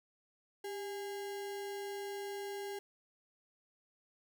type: tone with sample-and-hold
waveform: sine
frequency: 397.4 Hz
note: G4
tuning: 24 cents sharp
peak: -39 dBFS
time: 0.64-2.79 s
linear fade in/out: 5 ms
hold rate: 1225 Hz
effects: none